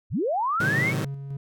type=linear sweep; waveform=sine; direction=up; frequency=54.7 to 2300 Hz; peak=-22 dBFS; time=0.1-0.94 s; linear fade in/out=50 ms
type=chord; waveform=sawtooth; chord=A diminished seventh; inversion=none; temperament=just; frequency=110 / 132 / 158.4 / 190.08 Hz; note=A2 / C3 / Eb3 / Gb3; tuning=0 / +16 / +31 / +47 cents; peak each=-27 / -27 / -26 / -29 dBFS; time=0.6-1.05 s; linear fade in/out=5 ms
type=tone with tremolo; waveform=triangle; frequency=138.59 Hz; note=C#3; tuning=in tune; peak=-27 dBFS; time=0.66-1.37 s; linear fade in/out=5 ms; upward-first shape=square; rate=3.1 Hz; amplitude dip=40%
effects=none